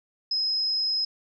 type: tone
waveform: sine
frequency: 5110 Hz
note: D#8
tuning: 45 cents sharp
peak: -23 dBFS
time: 0.31-1.05 s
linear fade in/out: 5 ms
effects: none